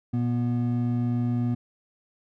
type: tone pair together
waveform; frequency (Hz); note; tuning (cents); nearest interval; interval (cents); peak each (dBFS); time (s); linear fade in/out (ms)
triangle; 119.4 / 242.6; A#2 / B3; +42 / -31; octave; 1227; -23 / -24; 0.13-1.55; 10
effects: none